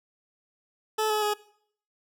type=tone with pitch steps; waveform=20% pulse; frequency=433.7 / 426 / 418.4 Hz; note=A4 / G#4 / G#4; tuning=-25 / +44 / +13 cents; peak=-19 dBFS; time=0.98-1.34 s; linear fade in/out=10 ms; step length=120 ms; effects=noise-tail reverb RT60 0.6 s tail -20 dB re dry